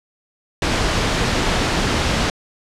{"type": "low-pass noise", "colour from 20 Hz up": "pink", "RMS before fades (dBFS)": -19, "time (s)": [0.62, 2.3], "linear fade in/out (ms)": 2, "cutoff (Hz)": 5700, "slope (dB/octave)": 12, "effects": ["low-pass 10000 Hz 12 dB/octave"]}